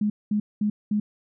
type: tone bursts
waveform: sine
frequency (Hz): 209.3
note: G#3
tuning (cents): +14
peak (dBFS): -20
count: 4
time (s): 0.01-1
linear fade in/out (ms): 5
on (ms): 90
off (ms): 210
effects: none